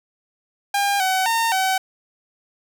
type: tone with pitch steps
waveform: sawtooth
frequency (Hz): 804 / 754 / 914 / 759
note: G5 / F#5 / A#5 / F#5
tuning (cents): +44 / +32 / -34 / +44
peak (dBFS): -14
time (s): 0.74-1.78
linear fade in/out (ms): 5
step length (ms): 260
effects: none